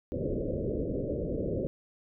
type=low-pass noise; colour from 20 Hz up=white; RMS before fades=-32 dBFS; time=0.12-1.67 s; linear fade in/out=0 ms; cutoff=580 Hz; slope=96 dB/octave; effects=none